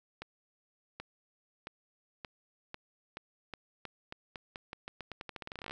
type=accelerating click train; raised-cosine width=0.3 ms; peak=-25 dBFS; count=29; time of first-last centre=0.22-5.71 s; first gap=780 ms; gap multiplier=0.86; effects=none